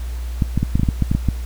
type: clicks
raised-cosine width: 5 ms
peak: -4 dBFS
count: 11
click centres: 0.422 / 0.576 / 0.63 / 0.755 / 0.796 / 0.833 / 0.888 / 1.023 / 1.115 / 1.15 / 1.287 s
effects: added 60 Hz sine -23 dBFS peak until 1.45 s + pink hiss -42 dBFS RMS until 1.45 s